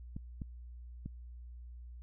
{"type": "clicks", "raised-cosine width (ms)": 5, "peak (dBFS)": -28, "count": 3, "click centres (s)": [0.165, 0.418, 1.06], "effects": ["added 60 Hz sine -46 dBFS peak until 2.02 s"]}